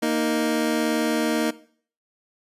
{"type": "tone pair together", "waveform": "25% pulse", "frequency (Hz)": [233.1, 311.2], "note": ["A#3", "D#4"], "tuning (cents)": [0, 0], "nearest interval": "perfect fourth", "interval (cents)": 500, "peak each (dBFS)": -20, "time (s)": [0.02, 1.51], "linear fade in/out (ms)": 10, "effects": ["noise-tail reverb RT60 0.5 s tail -18 dB re dry", "resampled to 32000 Hz"]}